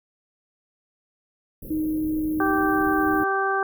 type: band-stop noise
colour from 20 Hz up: pink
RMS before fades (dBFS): -38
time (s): 1.62-3.24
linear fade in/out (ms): 5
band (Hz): 570 to 11000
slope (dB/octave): 96
type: tone with pitch glide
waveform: sine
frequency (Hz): 311.1 to 309.3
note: D#4 to D#4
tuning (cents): 0 to -10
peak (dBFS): -22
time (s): 1.7-3.24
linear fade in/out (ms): 10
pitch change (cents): -10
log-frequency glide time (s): 2.03-3.1
type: harmonic tone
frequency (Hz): 389.4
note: G4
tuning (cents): -12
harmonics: 1 / 2 / 3 / 4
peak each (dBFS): -26 / -26 / -26 / -26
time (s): 2.4-3.63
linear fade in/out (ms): 2
effects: none